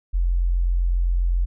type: tone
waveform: sine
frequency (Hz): 43.82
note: F1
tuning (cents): +7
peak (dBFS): -17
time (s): 0.13-1.46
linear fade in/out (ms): 20
effects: none